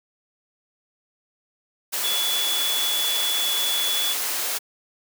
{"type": "tone in noise", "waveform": "sine", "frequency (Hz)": 3422, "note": "A7", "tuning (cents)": -49, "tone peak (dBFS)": -23, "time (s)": [2.03, 4.14], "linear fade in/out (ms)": 20, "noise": "white", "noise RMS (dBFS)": -26, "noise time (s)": [1.92, 4.59], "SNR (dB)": 0, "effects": ["high-pass 400 Hz 12 dB/octave"]}